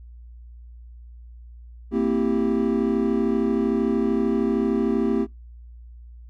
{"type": "chord", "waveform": "triangle", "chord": "C dominant seventh", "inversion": "third", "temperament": "equal with one note detuned", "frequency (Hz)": [228.5, 261.6, 329.6, 392], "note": ["Bb3", "C4", "E4", "G4"], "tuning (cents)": [-34, 0, 0, 0], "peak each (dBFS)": [-21, -23, -25, -23], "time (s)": [1.91, 5.27], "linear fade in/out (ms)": 50, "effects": ["noise-tail reverb RT60 0.2 s tail -25 dB re dry", "added 59 Hz sine -40 dBFS peak until 6.29 s"]}